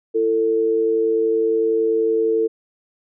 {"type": "tone pair together", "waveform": "sine", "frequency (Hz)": [335.9, 446.6], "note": ["E4", "A4"], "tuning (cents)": [33, 26], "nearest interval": "perfect fourth", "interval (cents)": 493, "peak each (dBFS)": [-23, -16], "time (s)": [0.14, 2.48], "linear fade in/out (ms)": 20, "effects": []}